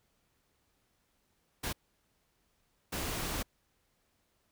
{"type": "noise bursts at uneven times", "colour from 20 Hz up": "pink", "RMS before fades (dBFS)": -36, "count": 2, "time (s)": [[1.63, 1.73], [2.92, 3.43]], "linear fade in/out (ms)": 10, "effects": ["pink hiss -75 dBFS RMS until 4.51 s"]}